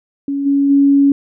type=tone with level steps; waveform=sine; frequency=279.7 Hz; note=C#4; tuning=16 cents sharp; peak=-16 / -10 / -7 dBFS; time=0.28-1.12 s; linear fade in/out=2 ms; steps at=0.45 / 0.69 s; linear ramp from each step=20 ms; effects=none